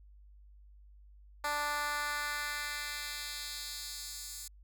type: tone with high-pass filter sweep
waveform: 10% pulse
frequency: 293.7 Hz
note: D4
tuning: in tune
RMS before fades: -38 dBFS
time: 1.44-4.48 s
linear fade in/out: 5 ms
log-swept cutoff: 830 to 6900 Hz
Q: 1.2
effects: added 50 Hz sine -54 dBFS peak until 4.63 s